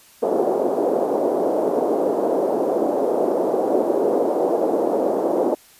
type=band-pass noise; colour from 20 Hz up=pink; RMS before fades=-20 dBFS; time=0.22-5.55 s; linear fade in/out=10 ms; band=330 to 660 Hz; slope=24 dB/octave; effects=white hiss -50 dBFS RMS until 5.79 s + resampled to 32000 Hz